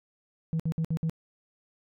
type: tone bursts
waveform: sine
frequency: 161.6 Hz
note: E3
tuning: 34 cents flat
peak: -23 dBFS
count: 5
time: 0.53-1.096 s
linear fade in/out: 0 ms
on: 66 ms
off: 59 ms
effects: tanh soft clip ceiling -23 dBFS